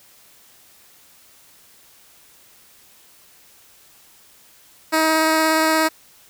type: tone with vibrato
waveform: 10% pulse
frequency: 317.2 Hz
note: D#4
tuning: 33 cents sharp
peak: -7 dBFS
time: 4.92-5.89 s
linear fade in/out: 20 ms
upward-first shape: sine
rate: 17 Hz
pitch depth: 9 cents each way
effects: white hiss -51 dBFS RMS until 6.29 s